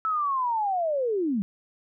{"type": "linear sweep", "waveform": "sine", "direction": "down", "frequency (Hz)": [1318.5, 185], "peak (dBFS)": -23, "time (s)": [0.05, 1.42], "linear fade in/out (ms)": 0, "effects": []}